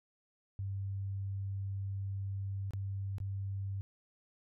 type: tone with dropouts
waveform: sine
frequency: 98 Hz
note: G2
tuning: in tune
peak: -35 dBFS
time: 0.59-3.81 s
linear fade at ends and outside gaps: 0 ms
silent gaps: 2.708-2.735 / 3.183-3.202 s
effects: none